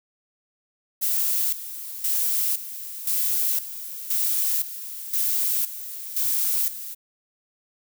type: noise with tremolo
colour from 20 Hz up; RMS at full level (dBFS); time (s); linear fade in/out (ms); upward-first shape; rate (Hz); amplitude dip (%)
violet; -23; 1.01-6.95; 20; square; 0.97; 75
effects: none